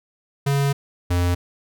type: tone pair in turn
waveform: square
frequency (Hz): 140 / 88.19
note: C#3 / F2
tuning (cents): +18 / +17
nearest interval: minor sixth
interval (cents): 801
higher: first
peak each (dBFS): -18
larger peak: neither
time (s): 0.46-0.73 / 1.1-1.35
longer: first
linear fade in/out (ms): 10
effects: none